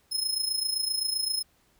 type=tone with amplitude modulation; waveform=sawtooth; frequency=5160 Hz; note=E8; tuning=38 cents flat; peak=-21 dBFS; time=0.11-1.43 s; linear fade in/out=20 ms; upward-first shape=sine; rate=27.7 Hz; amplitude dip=70%; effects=pink hiss -66 dBFS RMS until 1.79 s